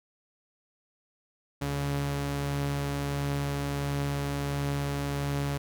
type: tone pair together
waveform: sawtooth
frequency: 70 / 141.46 Hz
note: C#2 / C#3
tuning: +18 / +35 cents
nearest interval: octave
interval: 1217 cents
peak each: -33 / -25 dBFS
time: 1.61-5.58 s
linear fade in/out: 10 ms
effects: none